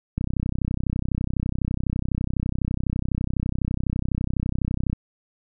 click train, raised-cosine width 5 ms, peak -12 dBFS, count 153, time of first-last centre 0.18-4.93 s, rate 32 Hz, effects none

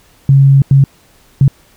sine tone bursts at uneven times, 137.3 Hz, C#3, 16 cents flat, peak -3 dBFS, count 3, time 0.29-0.62 / 0.71-0.84 / 1.41-1.48 s, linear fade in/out 2 ms, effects pink hiss -48 dBFS RMS until 1.76 s

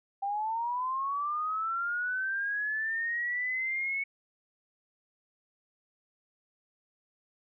sine linear sweep, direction up, 784 to 2217 Hz, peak -29 dBFS, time 0.22-4.04 s, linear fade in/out 10 ms, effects none

